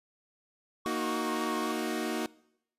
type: tone with vibrato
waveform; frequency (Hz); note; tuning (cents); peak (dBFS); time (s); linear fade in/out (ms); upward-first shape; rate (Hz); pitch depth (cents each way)
triangle; 1108.7; C#6; 0; -34; 0.85-1.73; 10; sine; 3.8; 34
type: chord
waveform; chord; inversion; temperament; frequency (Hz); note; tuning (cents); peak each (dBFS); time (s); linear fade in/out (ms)
sawtooth; D# minor; second; equal; 233.1 / 311.1 / 370; A#3 / D#4 / F#4; 0 / 0 / 0; -31; 0.86-2.26; 0
effects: noise-tail reverb RT60 0.8 s tail -23 dB re dry + resampled to 32000 Hz